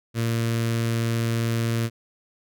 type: tone with notch filter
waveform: sawtooth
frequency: 115.3 Hz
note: A#2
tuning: 19 cents flat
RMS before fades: -24 dBFS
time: 0.14-1.9 s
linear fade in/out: 50 ms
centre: 820 Hz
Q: 1.3
effects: none